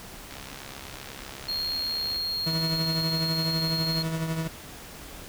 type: click train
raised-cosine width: 0.2 ms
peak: -23 dBFS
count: 127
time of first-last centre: 0.31-2.16 s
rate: 68.1 Hz
type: tone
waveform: triangle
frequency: 4255 Hz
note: C8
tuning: 28 cents sharp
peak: -26 dBFS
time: 1.48-4.03 s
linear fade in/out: 10 ms
type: tone with tremolo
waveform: 40% pulse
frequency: 161.8 Hz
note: E3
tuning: 32 cents flat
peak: -24 dBFS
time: 2.46-4.48 s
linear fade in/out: 10 ms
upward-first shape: triangle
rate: 12 Hz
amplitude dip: 55%
effects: pink hiss -43 dBFS RMS until 5.28 s

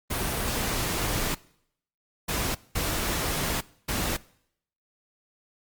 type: noise bursts at uneven times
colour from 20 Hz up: pink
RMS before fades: -28 dBFS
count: 4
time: 0.1-1.35 / 2.28-2.55 / 2.75-3.61 / 3.88-4.17 s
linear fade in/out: 10 ms
effects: noise-tail reverb RT60 0.7 s tail -22 dB re dry + Opus 32 kbps

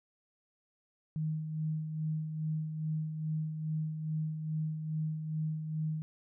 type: tone with tremolo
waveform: sine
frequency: 156.1 Hz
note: D#3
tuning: 6 cents sharp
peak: -30 dBFS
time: 1.16-6.02 s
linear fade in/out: 0 ms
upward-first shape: sine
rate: 2.4 Hz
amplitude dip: 50%
effects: none

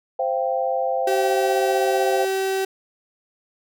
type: chord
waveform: sine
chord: C suspended fourth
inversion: none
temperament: equal with one note detuned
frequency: 523.3 / 683.3 / 784 Hz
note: C5 / F5 / G5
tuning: 0 / -38 / 0 cents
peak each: -23 / -25 / -25 dBFS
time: 0.19-2.25 s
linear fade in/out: 5 ms
type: tone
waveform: 35% pulse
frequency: 384.1 Hz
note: G4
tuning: 35 cents flat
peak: -19 dBFS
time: 1.07-2.65 s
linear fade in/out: 5 ms
effects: none

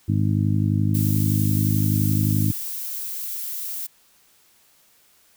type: harmonic tone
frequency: 51.6 Hz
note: G#1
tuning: 10 cents flat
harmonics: 2 / 3 / 4 / 5 / 6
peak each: -20 / -24 / -26 / -28 / -30 dBFS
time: 0.08-2.52 s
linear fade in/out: 10 ms
type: noise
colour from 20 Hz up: violet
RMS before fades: -30 dBFS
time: 0.94-3.87 s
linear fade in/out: 10 ms
effects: white hiss -58 dBFS RMS until 5.36 s

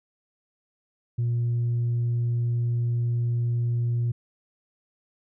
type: tone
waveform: sine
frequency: 119 Hz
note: A#2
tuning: 36 cents sharp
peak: -20 dBFS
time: 1.18-4.12 s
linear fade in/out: 10 ms
effects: tanh soft clip ceiling -20 dBFS

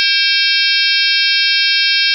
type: harmonic tone with a mistuned harmonic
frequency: 535 Hz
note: C5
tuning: 38 cents sharp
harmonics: 3 / 4 / 5 / 6 / 7 / 8 / 9 / 10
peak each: -19 / -19 / -19 / -19 / -19 / -19 / -19 / -19 dBFS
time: 0-2.14 s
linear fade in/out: 0 ms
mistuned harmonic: 4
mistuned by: +130 cents
effects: none

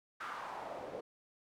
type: noise with band-pass filter sweep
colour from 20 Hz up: pink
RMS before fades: -44 dBFS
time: 0.2-1.01 s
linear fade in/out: 10 ms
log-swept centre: 1400 to 480 Hz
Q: 3
effects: none

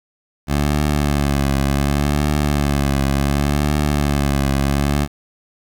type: tone with vibrato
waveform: 15% pulse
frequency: 71.4 Hz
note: D2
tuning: 48 cents flat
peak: -9 dBFS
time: 0.47-5.08 s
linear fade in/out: 50 ms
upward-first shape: triangle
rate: 0.68 Hz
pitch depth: 76 cents each way
effects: 8-bit

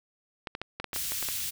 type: clicks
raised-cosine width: 0.3 ms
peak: -18 dBFS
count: 10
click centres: 0.472 / 0.551 / 0.616 / 0.8 / 0.843 / 0.932 / 0.962 / 1.12 / 1.227 / 1.287 s
type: band-stop noise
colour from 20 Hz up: white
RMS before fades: -33 dBFS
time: 0.93-1.51 s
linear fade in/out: 20 ms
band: 120 to 2500 Hz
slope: 12 dB/octave
effects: none

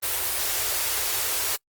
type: band-stop noise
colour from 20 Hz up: white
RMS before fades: -26 dBFS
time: 0.02-1.57 s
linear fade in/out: 20 ms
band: 110 to 330 Hz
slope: 48 dB/octave
effects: noise-tail reverb RT60 0.1 s tail -26 dB re dry + Opus 24 kbps

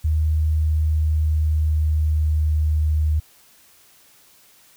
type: tone with pitch glide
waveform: sine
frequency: 77.78 to 76.84 Hz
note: D#2 to D#2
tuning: 0 to -21 cents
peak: -16 dBFS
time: 0.04-3.2 s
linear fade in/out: 10 ms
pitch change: -21 cents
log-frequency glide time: 0.62-2.66 s
effects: white hiss -53 dBFS RMS until 4.76 s

